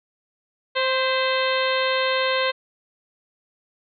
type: harmonic tone with a mistuned harmonic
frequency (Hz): 523.3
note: C5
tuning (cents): 0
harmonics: 1 / 2 / 3 / 4 / 5 / 6 / 7 / 8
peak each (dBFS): -23 / -26 / -28 / -29 / -30 / -31 / -31 / -32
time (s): 0.75-2.52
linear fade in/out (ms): 20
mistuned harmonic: 4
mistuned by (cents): -42
effects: none